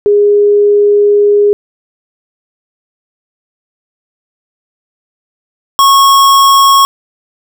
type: tone pair in turn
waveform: sine / square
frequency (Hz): 411.2 / 1097.8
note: G#4 / C#6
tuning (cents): -17 / -17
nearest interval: octave + perfect fourth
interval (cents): 1700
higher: second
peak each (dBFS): -4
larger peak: neither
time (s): 0.06-1.53 / 5.79-6.85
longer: first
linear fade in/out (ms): 0
effects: none